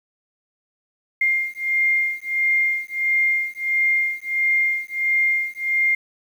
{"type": "beating tone pair", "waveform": "sine", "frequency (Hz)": [2113, 2114.5], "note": ["C7", "C7"], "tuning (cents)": [16, 18], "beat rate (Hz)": 1.5, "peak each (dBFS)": -21, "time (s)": [1.21, 5.95], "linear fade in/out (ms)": 5, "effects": ["8-bit"]}